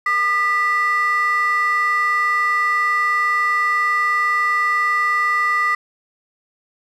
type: ring-modulated tone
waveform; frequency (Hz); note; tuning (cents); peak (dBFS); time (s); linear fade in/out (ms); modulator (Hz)
triangle; 1591; G6; +25; -9; 0.06-5.75; 5; 376
effects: tanh soft clip ceiling -10 dBFS